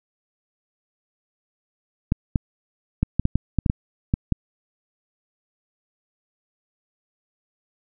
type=clicks; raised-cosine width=5 ms; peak=-6 dBFS; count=11; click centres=2.121 / 2.358 / 3.03 / 3.196 / 3.254 / 3.356 / 3.587 / 3.662 / 3.699 / 4.139 / 4.323 s; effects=none